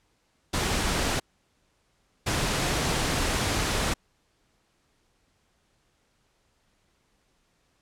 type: noise bursts at uneven times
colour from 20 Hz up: pink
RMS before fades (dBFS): -26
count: 2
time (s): 0.53-1.2 / 2.26-3.94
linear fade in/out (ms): 10
effects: pink hiss -69 dBFS RMS until 7.81 s + low-pass 9000 Hz 12 dB/octave